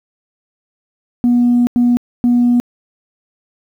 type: tone bursts at uneven times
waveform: sine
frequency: 242.3 Hz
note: B3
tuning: 33 cents flat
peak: -7 dBFS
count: 3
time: 1.24-1.67 / 1.76-1.97 / 2.24-2.6 s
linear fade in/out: 0 ms
effects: tanh soft clip ceiling -6 dBFS + 8-bit